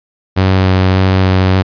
sawtooth tone with vibrato, 94 Hz, F#2, 28 cents sharp, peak -4 dBFS, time 0.36-1.63 s, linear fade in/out 20 ms, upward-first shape square, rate 1.7 Hz, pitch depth 9 cents each way, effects resampled to 11025 Hz

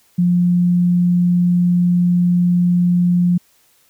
sine tone, 176.5 Hz, F3, 19 cents sharp, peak -11 dBFS, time 0.18-3.38 s, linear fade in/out 10 ms, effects white hiss -56 dBFS RMS until 3.89 s

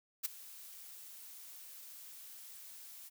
blue noise with ADSR envelope, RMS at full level -33 dBFS, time 0.23-3.1 s, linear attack 24 ms, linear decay 11 ms, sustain -19 dB, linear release 27 ms, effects none

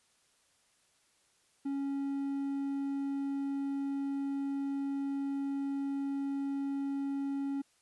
triangle tone, 277.2 Hz, C#4, in tune, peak -30 dBFS, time 1.65-7.62 s, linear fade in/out 10 ms, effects white hiss -70 dBFS RMS until 7.81 s + resampled to 24000 Hz

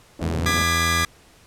pink band-pass noise, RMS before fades -29 dBFS, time 0.19-0.63 s, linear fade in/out 5 ms, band 100 to 430 Hz, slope 12 dB/octave
sawtooth tone with pitch glide, 82.3 to 83.64 Hz, E2 to E2, -2 to +26 cents, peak -20 dBFS, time 0.21-1.05 s, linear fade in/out 10 ms, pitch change +28 cents, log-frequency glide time 0.42-0.59 s
sawtooth chord, G# diminished, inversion second, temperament just, 1196.1 / 1661.2 / 1993.5 Hz, D6 / G#6 / B6, +31 / 0 / +16 cents, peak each -19 / -21 / -22 dBFS, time 0.46-1.05 s, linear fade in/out 2 ms
effects pink hiss -52 dBFS RMS until 1.46 s + low-pass 11000 Hz 12 dB/octave

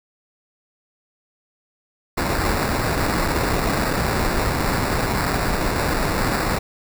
pink noise with sample-and-hold, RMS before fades -21 dBFS, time 2.17-6.59 s, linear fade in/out 10 ms, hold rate 3150 Hz, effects none

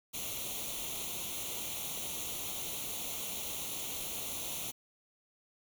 white noise with comb filter, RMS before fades -39 dBFS, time 0.13-4.72 s, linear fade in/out 20 ms, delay 0.3 ms, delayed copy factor +0.8, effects none

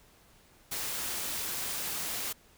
white noise, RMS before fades -35 dBFS, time 0.71-2.33 s, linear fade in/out 10 ms, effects pink hiss -61 dBFS RMS until 2.57 s

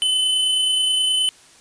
square tone with amplitude modulation, 3030 Hz, F#7, 40 cents sharp, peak -16 dBFS, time 0.02-1.29 s, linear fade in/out 0 ms, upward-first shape sine, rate 29.5 Hz, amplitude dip 25%, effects white hiss -49 dBFS RMS until 1.6 s + resampled to 22050 Hz

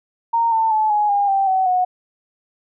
sine tone with pitch steps, 925 / 894.5 / 865.1 / 836.6 / 809 / 782.3 / 756.6 / 731.6 Hz, A#5 / A5 / A5 / G#5 / G#5 / G5 / F#5 / F#5, -14 / +28 / -30 / +12 / -46 / -4 / +38 / -20 cents, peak -14 dBFS, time 0.33-1.85 s, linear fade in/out 10 ms, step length 190 ms, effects none

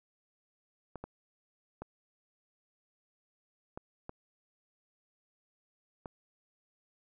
clicks, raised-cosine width 1 ms, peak -27 dBFS, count 6, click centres 0.957 / 1.04 / 1.82 / 3.775 / 4.094 / 6.058 s, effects none

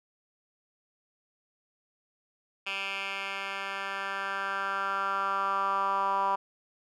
10% pulse tone with band-pass filter sweep, 196 Hz, G3, in tune, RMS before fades -31 dBFS, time 2.66-6.36 s, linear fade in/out 10 ms, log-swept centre 2500 to 1000 Hz, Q 4.3, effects none

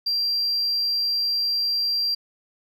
sine tone, 4735 Hz, D8, 13 cents sharp, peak -19 dBFS, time 0.06-2.15 s, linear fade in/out 10 ms, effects tanh soft clip ceiling -18 dBFS + 10-bit

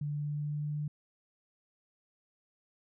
sine tone with pitch glide, 146.83 to 148.88 Hz, D3 to D3, 0 to +24 cents, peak -32 dBFS, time 0.01-0.88 s, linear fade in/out 5 ms, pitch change +24 cents, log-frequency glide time 0.12-0.75 s, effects none

